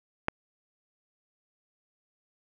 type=click; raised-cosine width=0.5 ms; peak=-10 dBFS; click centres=0.284 s; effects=none